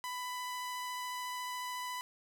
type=tone with vibrato; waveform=sawtooth; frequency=996 Hz; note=B5; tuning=14 cents sharp; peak=-34 dBFS; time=0.04-2.01 s; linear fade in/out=0 ms; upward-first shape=triangle; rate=14 Hz; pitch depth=9 cents each way; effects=none